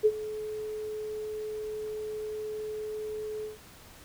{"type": "tone with ADSR envelope", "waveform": "sine", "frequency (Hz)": 428.8, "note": "A4", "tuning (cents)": -45, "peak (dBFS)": -16, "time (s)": [0.03, 3.58], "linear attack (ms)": 27, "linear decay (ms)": 51, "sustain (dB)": -17, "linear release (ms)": 140, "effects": ["pink hiss -52 dBFS RMS until 4.04 s"]}